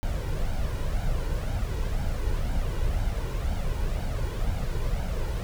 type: noise with flanger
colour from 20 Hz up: brown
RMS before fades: -27 dBFS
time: 0.03-5.43 s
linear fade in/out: 0 ms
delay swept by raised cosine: 1.3 to 2.11 ms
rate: 2 Hz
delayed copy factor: +0.55
effects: none